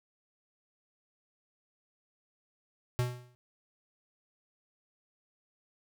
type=tone with exponential decay; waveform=square; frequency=123.47 Hz; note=B2; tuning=in tune; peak=-25 dBFS; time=2.99-3.35 s; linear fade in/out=0 ms; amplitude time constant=77 ms; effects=none